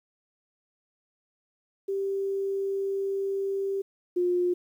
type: tone pair in turn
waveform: sine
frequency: 392 / 356.1 Hz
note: G4 / F4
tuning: 0 / +34 cents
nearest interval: major second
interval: 166 cents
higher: first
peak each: -26 / -22 dBFS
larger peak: second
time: 1.88-3.82 / 4.16-4.54 s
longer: first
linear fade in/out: 10 ms
effects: 10-bit